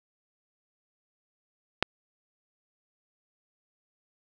click, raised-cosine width 0.3 ms, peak -5 dBFS, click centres 1.826 s, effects none

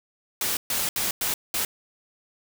white noise bursts at uneven times, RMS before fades -26 dBFS, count 5, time 0.41-0.57 / 0.7-0.89 / 0.96-1.11 / 1.21-1.34 / 1.54-1.65 s, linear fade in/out 2 ms, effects none

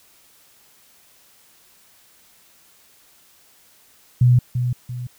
sine tone with echo, 123.47 Hz, B2, in tune, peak -10 dBFS, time 4.21-4.39 s, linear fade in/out 5 ms, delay 340 ms, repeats 2, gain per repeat -8 dB, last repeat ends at 5.07 s, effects white hiss -54 dBFS RMS until 5.18 s

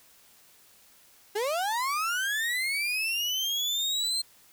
35% pulse linear sweep, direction up, 394.4 to 4186 Hz, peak -25 dBFS, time 1.35-4.22 s, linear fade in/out 10 ms, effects white hiss -58 dBFS RMS until 4.52 s

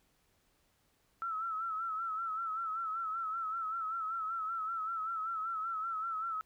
sine tone with vibrato, 1318.5 Hz, E6, in tune, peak -34 dBFS, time 1.22-6.41 s, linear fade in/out 0 ms, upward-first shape sine, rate 5.2 Hz, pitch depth 64 cents each way, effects pink hiss -73 dBFS RMS until 6.45 s

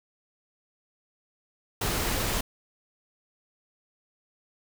pink noise, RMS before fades -28 dBFS, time 1.81-2.41 s, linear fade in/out 5 ms, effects none

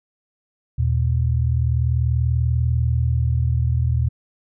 sine tone pair together, 79.4 / 119.76 Hz, D#2 / A#2, +36 / +47 cents, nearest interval perfect fifth, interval 711 cents, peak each -19 dBFS, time 0.78-4.09 s, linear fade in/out 10 ms, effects none

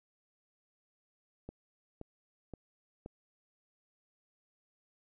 click train, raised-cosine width 2 ms, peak -30 dBFS, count 4, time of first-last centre 1.49-3.061 s, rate 1.91 Hz, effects none

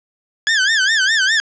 sawtooth tone with vibrato, 1661.2 Hz, G#6, in tune, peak -9 dBFS, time 0.47-1.4 s, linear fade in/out 0 ms, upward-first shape sine, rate 4.9 Hz, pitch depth 170 cents each way, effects resampled to 16000 Hz + 7-bit

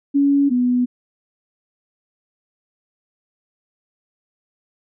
sine tone pair in turn, 281.4 / 247.3 Hz, C#4 / B3, +26 / +3 cents, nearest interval major second, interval 223 cents, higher first, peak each -12 / -14 dBFS, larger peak first, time 0.14-0.5 / 0.5-0.86 s, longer neither, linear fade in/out 20 ms, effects none

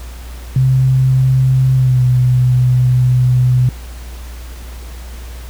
sine tone with pitch glide, 130.81 to 125.84 Hz, C3 to B2, 0 to +33 cents, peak -8 dBFS, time 0.56-3.69 s, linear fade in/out 2 ms, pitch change -67 cents, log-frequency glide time 1.75-2.02 s, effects added 60 Hz sine -27 dBFS peak until 5.49 s + pink hiss -38 dBFS RMS until 5.49 s

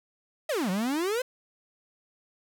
45% pulse exponential two-way sweep, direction down then up, 672 to 176.6 to 526 Hz, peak -26 dBFS, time 0.49-1.22 s, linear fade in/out 5 ms, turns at 0.7 s, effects none

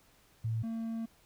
sine / triangle tone pair in turn, 112.6 / 226.6 Hz, A2 / A#3, +40 / -49 cents, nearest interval octave, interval 1211 cents, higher second, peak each -30 / -32 dBFS, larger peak first, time 0.44-0.63 / 0.63-1.06 s, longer second, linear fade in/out 10 ms, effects pink hiss -65 dBFS RMS until 1.25 s

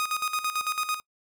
sawtooth tone with tremolo, 1244.5 Hz, D#6, in tune, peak -21 dBFS, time 0-1 s, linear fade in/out 0 ms, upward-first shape square, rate 9 Hz, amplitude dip 70%, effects noise-tail reverb RT60 0.1 s tail -25 dB re dry

